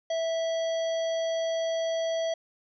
harmonic tone, 656 Hz, E5, 9 cents flat, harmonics 1 / 3 / 5 / 7 / 9, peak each -26 / -43 / -40 / -48 / -46 dBFS, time 0.1-2.34 s, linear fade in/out 5 ms, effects none

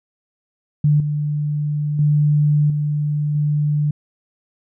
sine tone with level steps, 148.4 Hz, D3, 18 cents sharp, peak -11 / -18 / -12 / -17 / -15 dBFS, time 0.84-3.91 s, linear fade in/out 5 ms, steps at 1 / 1.99 / 2.7 / 3.35 s, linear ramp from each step 2 ms, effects none

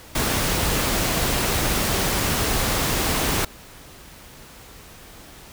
pink noise, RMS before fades -22 dBFS, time 0.15-3.45 s, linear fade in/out 5 ms, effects pink hiss -44 dBFS RMS until 5.52 s

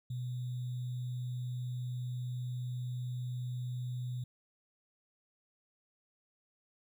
sine tone with sample-and-hold, 124.3 Hz, B2, 12 cents sharp, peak -35 dBFS, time 0.1-4.24 s, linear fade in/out 5 ms, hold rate 3675 Hz, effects none

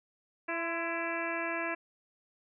harmonic tone with a mistuned harmonic, 333.8 Hz, E4, 22 cents sharp, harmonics 1 / 2 / 3 / 4 / 5 / 6 / 7 / 8, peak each -39 / -38 / -40 / -43 / -38 / -43 / -40 / -43 dBFS, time 0.48-1.75 s, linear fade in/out 10 ms, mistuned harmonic 3, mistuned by +37 cents, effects none

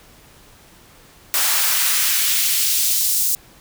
white noise with high-pass filter sweep, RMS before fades -18 dBFS, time 1.34-3.35 s, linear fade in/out 0 ms, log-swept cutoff 750 to 6800 Hz, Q 0.9, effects pink hiss -48 dBFS RMS until 3.6 s

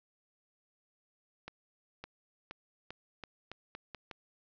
accelerating click train, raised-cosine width 0.3 ms, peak -27 dBFS, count 9, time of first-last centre 1.48-4.112 s, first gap 560 ms, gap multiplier 0.84, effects resampled to 16000 Hz + 10-bit

